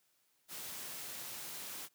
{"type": "noise", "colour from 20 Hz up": "white", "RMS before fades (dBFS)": -45, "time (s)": [0.48, 1.89], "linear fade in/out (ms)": 50, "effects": ["white hiss -75 dBFS RMS until 1.94 s", "high-pass 100 Hz 12 dB/octave"]}